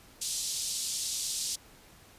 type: band-pass noise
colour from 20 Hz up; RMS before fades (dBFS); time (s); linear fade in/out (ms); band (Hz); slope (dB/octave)
white; -34; 0.21-1.56; 10; 3700 to 9100; 24
effects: pink hiss -56 dBFS RMS until 2.18 s + resampled to 32000 Hz